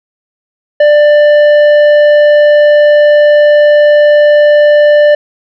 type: tone with tanh clipping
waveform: triangle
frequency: 592 Hz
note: D5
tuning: 14 cents sharp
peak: -4 dBFS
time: 0.8-5.15 s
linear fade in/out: 5 ms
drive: 13 dB
effects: none